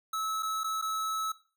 square tone with dropouts, 1299 Hz, E6, 26 cents flat, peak -31 dBFS, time 0.13-1.32 s, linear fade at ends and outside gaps 5 ms, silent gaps 0.425-0.429 / 0.635-0.642 / 0.815-0.823 s, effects noise-tail reverb RT60 0.4 s tail -17 dB re dry

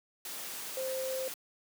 sine tone in noise, 523.3 Hz, C5, in tune, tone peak -33 dBFS, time 0.77-1.28 s, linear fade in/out 2 ms, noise white, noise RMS -41 dBFS, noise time 0.25-1.34 s, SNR +5 dB, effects high-pass 200 Hz 12 dB/octave

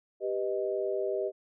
sine chord, G augmented, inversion none, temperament equal, 392 / 493.9 / 622.3 Hz, G4 / B4 / D#5, 0 / 0 / 0 cents, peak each -31 / -35 / -33 dBFS, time 0.2-1.32 s, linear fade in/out 50 ms, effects none

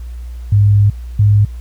sine tone pair in turn, 102.5 / 103.57 Hz, G#2 / G#2, -22 / -4 cents, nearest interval unison, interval 18 cents, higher second, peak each -6 dBFS, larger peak neither, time 0.52-0.9 / 1.19-1.45 s, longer first, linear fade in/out 5 ms, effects added 60 Hz sine -24 dBFS peak until 1.6 s + pink hiss -49 dBFS RMS until 1.6 s

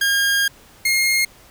sawtooth tone pair in turn, 1620 / 2139 Hz, G#6 / C7, -43 / +38 cents, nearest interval perfect fourth, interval 481 cents, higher second, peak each -12 dBFS, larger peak neither, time 0.01-0.48 / 0.85-1.25 s, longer first, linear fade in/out 5 ms, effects pink hiss -48 dBFS RMS until 1.5 s

